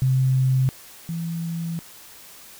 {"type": "tone pair in turn", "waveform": "sine", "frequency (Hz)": [130.81, 166.87], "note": ["C3", "E3"], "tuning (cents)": [0, 21], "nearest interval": "major third", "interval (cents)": 421, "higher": "second", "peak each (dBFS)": [-16, -25], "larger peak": "first", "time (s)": [[0.02, 0.69], [1.09, 1.79]], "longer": "second", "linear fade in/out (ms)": 0, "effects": ["white hiss -45 dBFS RMS until 2.59 s"]}